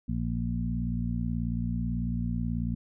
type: harmonic tone with a mistuned harmonic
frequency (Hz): 58.27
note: A#1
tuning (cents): 0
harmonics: 1 / 2 / 3 / 4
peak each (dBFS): -33 / -33 / -33 / -33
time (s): 0.08-2.75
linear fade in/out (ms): 10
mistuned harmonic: 1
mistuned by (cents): -24
effects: none